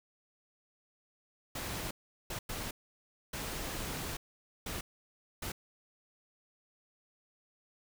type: noise bursts at uneven times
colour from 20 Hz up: pink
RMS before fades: -39 dBFS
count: 6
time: 1.55-1.91 / 2.3-2.39 / 2.49-2.71 / 3.33-4.17 / 4.66-4.81 / 5.42-5.52 s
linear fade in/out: 5 ms
effects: none